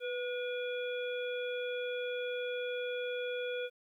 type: harmonic tone with a mistuned harmonic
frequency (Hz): 483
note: B4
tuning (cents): -39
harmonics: 1 / 3 / 5 / 7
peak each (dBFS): -35 / -43 / -45 / -46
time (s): 0-3.7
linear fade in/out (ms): 50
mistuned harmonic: 1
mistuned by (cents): +42
effects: 12-bit